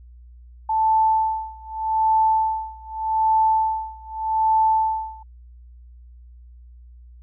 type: tone with tremolo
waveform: sine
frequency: 880 Hz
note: A5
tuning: in tune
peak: -14 dBFS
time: 0.69-5.23 s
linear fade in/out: 5 ms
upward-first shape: sine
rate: 0.83 Hz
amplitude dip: 95%
effects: added 60 Hz sine -42 dBFS peak until 7.22 s